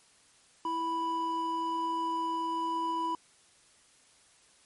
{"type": "tone pair together", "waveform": "triangle", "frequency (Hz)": [329.6, 987.7], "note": ["E4", "B5"], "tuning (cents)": [0, 0], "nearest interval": "octave + perfect fifth", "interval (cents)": 1900, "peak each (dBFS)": [-35, -28], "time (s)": [0.65, 3.15], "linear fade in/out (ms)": 2, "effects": ["white hiss -62 dBFS RMS until 4.65 s", "MP3 48 kbps"]}